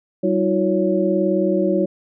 sine tone cluster, 192.2 / 322.2 / 360.8 / 558 Hz, G3 / E4 / F#4 / C#5, -34 / -39 / -44 / +11 cents, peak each -21 dBFS, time 0.23-1.86 s, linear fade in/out 10 ms, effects none

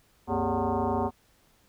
sine tone with frequency modulation, 258.1 Hz, C4, 23 cents flat, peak -24 dBFS, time 0.27-1.11 s, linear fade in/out 50 ms, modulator 163 Hz, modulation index 4.7, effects pink hiss -64 dBFS RMS until 1.68 s

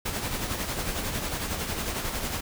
pink noise with tremolo, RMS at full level -29 dBFS, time 0.05-2.41 s, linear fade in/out 10 ms, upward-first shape sine, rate 11 Hz, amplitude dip 45%, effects none

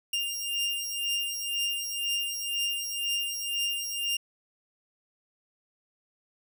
sawtooth beating tone pair, 2800 / 2802 Hz, F7 / F7, +4 / +5 cents, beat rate 2 Hz, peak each -28 / -29 dBFS, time 0.13-4.17 s, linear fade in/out 5 ms, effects none

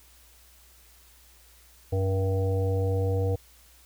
harmonic tone with a mistuned harmonic, 95.6 Hz, G2, 43 cents flat, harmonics 1 / 3 / 5 / 7 / 8, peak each -24 / -37 / -29 / -40 / -42 dBFS, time 1.92-3.36 s, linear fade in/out 10 ms, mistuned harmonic 8, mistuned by +20 cents, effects added 60 Hz sine -57 dBFS peak until 3.85 s + white hiss -57 dBFS RMS until 3.85 s

